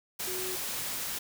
sine tone in noise, 370 Hz, F#4, in tune, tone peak -37 dBFS, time 0.27-0.56 s, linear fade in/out 10 ms, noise white, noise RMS -35 dBFS, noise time 0.19-1.19 s, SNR -5 dB, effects none

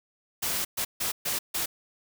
white noise bursts at uneven times, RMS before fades -29 dBFS, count 5, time 0.42-0.65 / 0.77-0.85 / 1-1.12 / 1.25-1.39 / 1.54-1.66 s, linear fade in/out 10 ms, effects none

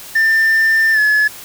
sine tone with pitch glide, 1790 to 1709.2 Hz, A6 to G#6, +29 to +49 cents, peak -7 dBFS, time 0.15-1.28 s, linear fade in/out 10 ms, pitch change -80 cents, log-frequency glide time 0.93-0.99 s, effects tanh soft clip ceiling -9 dBFS + white hiss -34 dBFS RMS until 1.44 s

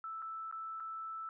sine tone with dropouts, 1318.5 Hz, E6, in tune, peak -40 dBFS, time 0.04-1.29 s, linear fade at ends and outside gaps 1 ms, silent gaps 0.22-0.224 / 0.513-0.525 / 0.8-0.804 s, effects none

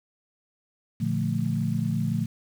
sine chord, Bb major seventh, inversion none, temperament equal, 116.54 / 146.83 / 174.61 / 220 Hz, Bb2 / D3 / F3 / A3, 0 / 0 / 0 / 0 cents, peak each -29 dBFS, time 1-2.26 s, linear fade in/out 10 ms, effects 8-bit

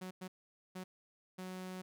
sawtooth tone bursts at uneven times, 185 Hz, F#3, in tune, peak -39 dBFS, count 4, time 0.01-0.11 / 0.21-0.28 / 0.75-0.84 / 1.38-1.82 s, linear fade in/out 10 ms, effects none

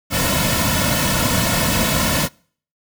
pink noise with comb filter, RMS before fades -18 dBFS, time 0.1-2.29 s, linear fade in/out 50 ms, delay 2.5 ms, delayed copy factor -0.85, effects noise-tail reverb RT60 0.5 s tail -26 dB re dry

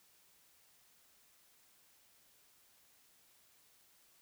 silence, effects white hiss -68 dBFS RMS until 4.21 s

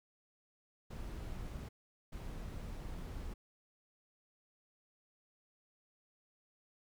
brown noise bursts at uneven times, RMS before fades -44 dBFS, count 2, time 0.9-1.69 / 2.12-3.34 s, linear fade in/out 10 ms, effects none

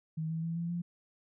sine tone with pitch steps, 158.9 / 162.33 / 165.84 / 169.42 / 173.08 Hz, D#3 / E3 / E3 / E3 / F3, +37 / -26 / +11 / +48 / -15 cents, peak -32 dBFS, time 0.17-0.82 s, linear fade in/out 10 ms, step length 130 ms, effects none

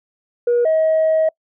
sine tone pair in turn, 480 / 635.7 Hz, B4 / D#5, -49 / +37 cents, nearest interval perfect fourth, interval 486 cents, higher second, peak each -11 dBFS, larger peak neither, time 0.47-0.65 / 0.65-1.29 s, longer second, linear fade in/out 5 ms, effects noise-tail reverb RT60 0.1 s tail -26 dB re dry + tanh soft clip ceiling -10 dBFS

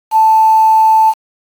sine tone with quantisation, 880 Hz, A5, in tune, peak -5 dBFS, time 0.11-1.14 s, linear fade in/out 50 ms, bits 5, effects AAC 64 kbps

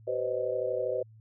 sine tone cluster, 383.1 / 499.4 / 532 / 623 Hz, G4 / B4 / C5 / D#5, -40 / +19 / +29 / +2 cents, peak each -36 / -31 / -34 / -34 dBFS, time 0.07-1.03 s, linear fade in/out 10 ms, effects added 110 Hz sine -51 dBFS peak until 1.2 s

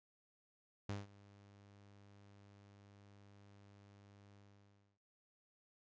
sawtooth tone with ADSR envelope, 100.8 Hz, G2, 49 cents sharp, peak -35 dBFS, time 0.89-4.99 s, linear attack 4 ms, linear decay 170 ms, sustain -22 dB, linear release 640 ms, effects resampled to 16000 Hz

